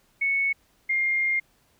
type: tone pair in turn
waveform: sine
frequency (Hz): 2211 / 2119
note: C#7 / C7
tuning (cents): -5 / +21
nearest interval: minor second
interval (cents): 74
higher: first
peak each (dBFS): -21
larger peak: neither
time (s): 0.21-0.53 / 0.89-1.4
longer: second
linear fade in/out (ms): 10
effects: pink hiss -64 dBFS RMS until 1.79 s